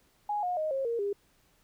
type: tone with pitch steps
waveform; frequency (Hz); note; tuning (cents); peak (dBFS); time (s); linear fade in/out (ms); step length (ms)
sine; 830.6 / 718.9 / 622.2 / 538.6 / 466.2 / 403.5; G#5 / F5 / D#5 / C#5 / A#4 / G#4; 0 / +50 / 0 / -50 / 0 / -50; -28; 0.29-1.13; 5; 140
effects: pink hiss -67 dBFS RMS until 1.63 s